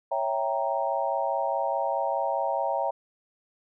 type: chord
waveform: sine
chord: C# diminished seventh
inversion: none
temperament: equal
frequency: 554.4 / 659.3 / 784 / 932.3 Hz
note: C#5 / E5 / G5 / Bb5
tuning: 0 / 0 / 0 / 0 cents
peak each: -30 dBFS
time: 0.11-2.91 s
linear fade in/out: 10 ms
effects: none